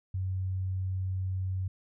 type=tone; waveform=sine; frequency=93.8 Hz; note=F#2; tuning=24 cents sharp; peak=-29 dBFS; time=0.14-1.68 s; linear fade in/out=5 ms; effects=none